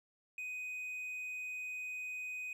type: tone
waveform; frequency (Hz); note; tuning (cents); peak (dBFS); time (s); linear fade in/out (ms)
triangle; 2500; D#7; +8; -38; 0.38-2.53; 2
effects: none